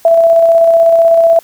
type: tone with tremolo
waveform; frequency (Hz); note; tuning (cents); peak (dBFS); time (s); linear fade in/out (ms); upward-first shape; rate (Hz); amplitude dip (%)
sine; 665; E5; +15; -3; 0.05-1.39; 2; square; 16; 25
effects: white hiss -43 dBFS RMS until 1.43 s

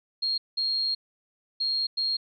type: tone bursts at uneven times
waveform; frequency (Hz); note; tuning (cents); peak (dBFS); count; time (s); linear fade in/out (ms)
sine; 4247; C8; +25; -24; 4; 0.22-0.38 / 0.57-0.95 / 1.6-1.87 / 1.97-2.17; 10
effects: none

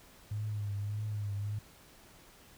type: tone with vibrato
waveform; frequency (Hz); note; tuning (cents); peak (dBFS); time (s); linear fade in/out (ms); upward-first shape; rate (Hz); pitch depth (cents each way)
sine; 103.83; G#2; 0; -33; 0.31-1.59; 5; triangle; 1.7; 60
effects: pink hiss -58 dBFS RMS until 2.57 s

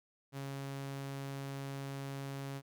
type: tone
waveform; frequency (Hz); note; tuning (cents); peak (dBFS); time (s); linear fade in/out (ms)
sawtooth; 137.7; C#3; -11; -36; 0.32-2.62; 50
effects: none

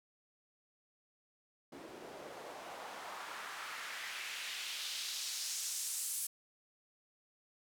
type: noise with band-pass filter sweep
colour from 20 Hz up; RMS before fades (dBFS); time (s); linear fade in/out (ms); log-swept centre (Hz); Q
white; -43; 1.72-6.27; 5; 330 to 10000; 1.4
effects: none

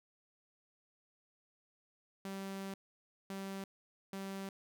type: tone bursts at uneven times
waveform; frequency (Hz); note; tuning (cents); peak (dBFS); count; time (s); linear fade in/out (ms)
sawtooth; 194.4; G3; -14; -37; 3; 2.25-2.74 / 3.3-3.64 / 4.13-4.49; 2
effects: none

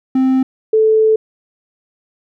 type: tone pair in turn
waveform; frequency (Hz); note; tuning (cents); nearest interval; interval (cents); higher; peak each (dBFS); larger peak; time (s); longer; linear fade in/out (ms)
triangle / sine; 261.6 / 437.8; C4 / A4; 0 / -9; major sixth; 891; second; -8; neither; 0.15-0.43 / 0.73-1.16; second; 5
effects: none

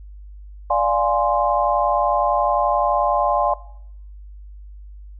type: chord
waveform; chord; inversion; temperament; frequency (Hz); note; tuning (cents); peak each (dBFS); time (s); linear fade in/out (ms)
sine; D half-diminished seventh; none; equal; 587.3 / 698.5 / 830.6 / 1046.5; D5 / F5 / Ab5 / C6; 0 / 0 / 0 / 0; -21; 0.7-3.54; 5
effects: noise-tail reverb RT60 0.7 s tail -19 dB re dry + added 50 Hz sine -36 dBFS peak until 5.19 s

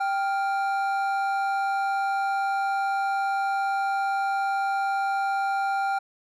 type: tone pair together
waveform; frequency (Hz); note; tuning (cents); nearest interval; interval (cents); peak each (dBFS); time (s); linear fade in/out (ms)
triangle; 785.3 / 1400; G5 / F6; +3 / +4; minor seventh; 1001; -22 / -28; 0-5.99; 10
effects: none

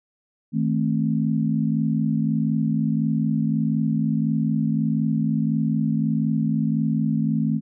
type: chord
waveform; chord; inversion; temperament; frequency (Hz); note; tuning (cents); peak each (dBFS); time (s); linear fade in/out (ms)
sine; A diminished; second; just; 158.4 / 220 / 264; Eb3 / A3 / C4; +31 / 0 / +16; -23 / -22 / -26; 0.52-7.61; 50
effects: none

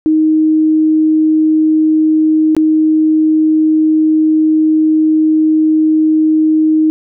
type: tone with dropouts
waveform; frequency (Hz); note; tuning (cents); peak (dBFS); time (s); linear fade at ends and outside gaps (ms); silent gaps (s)
sine; 312.7; D#4; +9; -7; 0.06-6.9; 0; 2.55-2.566
effects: none

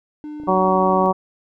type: tone with pitch glide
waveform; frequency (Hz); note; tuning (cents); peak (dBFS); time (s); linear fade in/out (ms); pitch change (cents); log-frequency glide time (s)
triangle; 300.4 to 290.8; D4 to D4; +39 to -17; -27; 0.24-1.06; 0; -56; 0.56-0.83
type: click train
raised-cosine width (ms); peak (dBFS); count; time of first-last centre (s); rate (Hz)
2; -27; 21; 0.4-1.112; 28.1
type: harmonic tone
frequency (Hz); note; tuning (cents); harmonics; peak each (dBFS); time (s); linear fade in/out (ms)
187.7; F#3; +25; 1 / 2 / 3 / 4 / 5 / 6; -21 / -21 / -21 / -21 / -21 / -21; 0.47-1.13; 20
effects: none

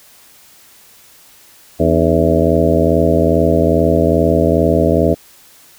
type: harmonic tone with a mistuned harmonic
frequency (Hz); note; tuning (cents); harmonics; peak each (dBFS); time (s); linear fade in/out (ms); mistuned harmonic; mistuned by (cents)
82.4; E2; 0; 1 / 2 / 3 / 4 / 5 / 6 / 7 / 8; -18 / -18 / -18 / -18 / -18 / -18 / -18 / -18; 1.79-5.15; 20; 4; -97
effects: white hiss -45 dBFS RMS until 5.78 s

